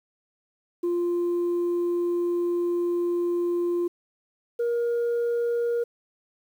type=tone pair in turn; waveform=sine; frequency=348.3 / 472.6 Hz; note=F4 / A#4; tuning=-5 / +24 cents; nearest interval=perfect fourth; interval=529 cents; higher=second; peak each=-20 dBFS; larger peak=neither; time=0.83-3.88 / 4.59-5.84 s; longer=first; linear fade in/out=10 ms; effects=tanh soft clip ceiling -21 dBFS + 9-bit

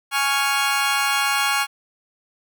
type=chord; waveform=20% pulse; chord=Db major; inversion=second; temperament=equal; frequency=830.6 / 1108.7 / 1396.9 Hz; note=Ab5 / Db6 / F6; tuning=0 / 0 / 0 cents; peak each=-18 dBFS; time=0.11-1.67 s; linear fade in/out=50 ms; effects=none

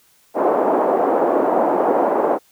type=band-pass noise; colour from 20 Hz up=white; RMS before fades=-17 dBFS; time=0.34-2.39 s; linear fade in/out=50 ms; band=290 to 820 Hz; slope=24 dB/octave; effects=white hiss -56 dBFS RMS until 2.51 s

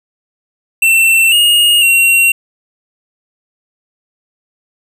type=tone with pitch steps; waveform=square; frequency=2690 / 2858 / 2742 Hz; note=E7 / F7 / F7; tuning=+34 / +39 / -32 cents; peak=-7 dBFS; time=0.82-2.32 s; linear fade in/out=5 ms; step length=500 ms; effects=none

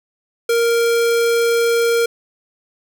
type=tone; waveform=square; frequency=466.2 Hz; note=A#4; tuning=in tune; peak=-14 dBFS; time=0.49-2.06 s; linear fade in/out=5 ms; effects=none

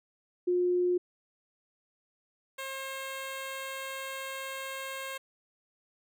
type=tone pair in turn; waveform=sine / 10% pulse; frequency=357.4 / 535.5 Hz; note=F4 / C5; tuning=+40 / +40 cents; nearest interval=perfect fifth; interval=700 cents; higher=second; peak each=-24 / -28 dBFS; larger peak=first; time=0.47-0.98 / 2.58-5.18 s; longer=second; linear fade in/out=10 ms; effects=none

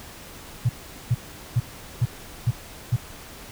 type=tone bursts; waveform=sine; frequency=120 Hz; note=B2; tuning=49 cents flat; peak=-16 dBFS; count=6; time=0.65-2.964 s; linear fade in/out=10 ms; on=44 ms; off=410 ms; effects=pink hiss -42 dBFS RMS until 3.51 s

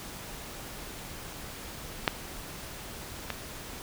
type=clicks; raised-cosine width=0.3 ms; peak=-6 / -15 dBFS; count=2; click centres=2.078 / 3.303 s; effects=pink hiss -42 dBFS RMS until 3.82 s

